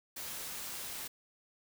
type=noise; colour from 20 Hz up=white; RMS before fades=-42 dBFS; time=0.16-1.08 s; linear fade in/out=10 ms; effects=none